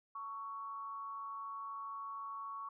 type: tone with amplitude modulation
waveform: sine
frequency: 1114 Hz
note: C#6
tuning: 8 cents sharp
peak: -39 dBFS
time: 0.15-2.69 s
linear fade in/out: 5 ms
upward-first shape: sine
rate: 213 Hz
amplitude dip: 55%
effects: none